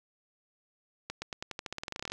accelerating click train, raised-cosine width 0.2 ms, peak -19 dBFS, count 19, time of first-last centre 1.1-2.12 s, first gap 120 ms, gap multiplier 0.9, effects none

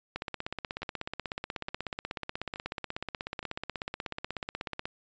two click trains, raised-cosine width 0.3 ms, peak -18 / -24 dBFS, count 78 / 4, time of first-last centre 0.16-4.855 / 0.82-3.429 s, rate 16.4 / 1.15 Hz, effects resampled to 16000 Hz

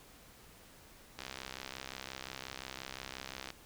click train, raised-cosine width 0.2 ms, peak -24 dBFS, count 153, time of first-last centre 1.19-3.504 s, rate 65.7 Hz, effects pink hiss -58 dBFS RMS until 3.65 s

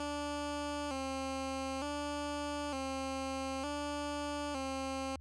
15% pulse tone with vibrato, 279.1 Hz, C#4, 12 cents sharp, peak -30 dBFS, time 0-5.16 s, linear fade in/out 2 ms, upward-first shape square, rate 0.55 Hz, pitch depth 75 cents each way, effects added 77 Hz sine -49 dBFS peak until 5.2 s + resampled to 22050 Hz

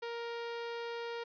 sawtooth tone, 468.2 Hz, A#4, 8 cents sharp, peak -34 dBFS, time 0.02-1.24 s, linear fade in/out 10 ms, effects resampled to 11025 Hz

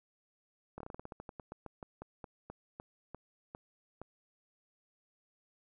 slowing click train, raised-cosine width 1 ms, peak -30 dBFS, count 22, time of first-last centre 0.78-4.016 s, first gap 24 ms, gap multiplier 1.16, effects none

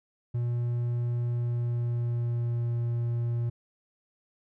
triangle tone with pitch glide, 120 to 118.35 Hz, B2 to A#2, -49 to +27 cents, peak -24 dBFS, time 0.34-3.5 s, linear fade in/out 10 ms, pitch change -24 cents, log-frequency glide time 1.27-2.74 s, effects none

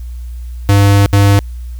square tone bursts at uneven times, 100.3 Hz, G2, 40 cents sharp, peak -6 dBFS, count 2, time 0.69-1.06 / 1.13-1.39 s, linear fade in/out 0 ms, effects added 60 Hz sine -22 dBFS peak until 1.79 s + white hiss -49 dBFS RMS until 1.79 s

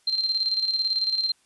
sine tone with tremolo, 4153 Hz, C8, 14 cents flat, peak -20 dBFS, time 0.07-1.32 s, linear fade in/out 5 ms, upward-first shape square, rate 18 Hz, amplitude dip 55%, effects white hiss -64 dBFS RMS until 1.45 s + resampled to 24000 Hz

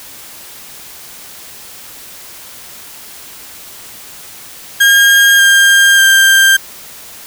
35% pulse tone with pitch steps, 1619 / 1601.3 / 1583.9 Hz, G#6 / G6 / G6, -45 / +36 / +17 cents, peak -3 dBFS, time 4.8-6.57 s, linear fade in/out 10 ms, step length 590 ms, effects white hiss -33 dBFS RMS until 7.26 s

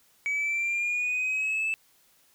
sine linear sweep, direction up, 2269 to 2637 Hz, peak -23 dBFS, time 0.26-1.74 s, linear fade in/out 0 ms, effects tanh soft clip ceiling -24 dBFS + white hiss -63 dBFS RMS until 2.34 s

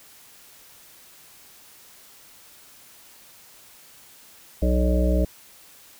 harmonic tone, 61.5 Hz, B1, 7 cents flat, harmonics 1 / 3 / 5 / 7 / 9 / 10, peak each -19 / -26 / -28 / -32 / -29 / -29 dBFS, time 4.62-5.25 s, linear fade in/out 5 ms, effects white hiss -50 dBFS RMS until 5.99 s

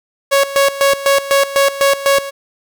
sawtooth tone with tremolo, 554.4 Hz, C#5, in tune, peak -5 dBFS, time 0.31-2.31 s, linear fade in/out 20 ms, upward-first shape square, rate 4 Hz, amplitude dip 80%, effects none

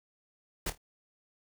pink noise with echo, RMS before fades -33 dBFS, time 0.66-0.7 s, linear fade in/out 5 ms, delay 26 ms, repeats 3, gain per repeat -11 dB, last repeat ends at 0.778 s, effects none

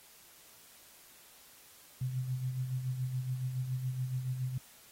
sine tone with tremolo, 128.5 Hz, C3, 31 cents flat, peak -30 dBFS, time 2.01-4.58 s, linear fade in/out 5 ms, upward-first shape sine, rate 7.1 Hz, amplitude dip 55%, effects white hiss -58 dBFS RMS until 4.91 s + AAC 48 kbps

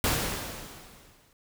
pink noise with exponential decay, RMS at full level -24 dBFS, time 0.04-1.33 s, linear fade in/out 1 ms, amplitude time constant 280 ms, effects none

